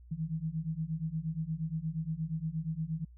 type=beating tone pair; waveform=sine; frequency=155.56 / 164.06 Hz; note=D#3 / E3; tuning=0 / -8 cents; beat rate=8.5 Hz; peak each=-36 / -35 dBFS; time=0.11-3.05 s; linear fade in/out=10 ms; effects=added 60 Hz sine -51 dBFS peak until 3.17 s